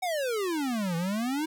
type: exponential two-way sweep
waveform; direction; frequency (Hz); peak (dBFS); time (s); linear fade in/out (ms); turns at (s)
square; down then up; 762 to 163.3 to 323.4; -28; 0.02-1.46; 10; 0.96
effects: none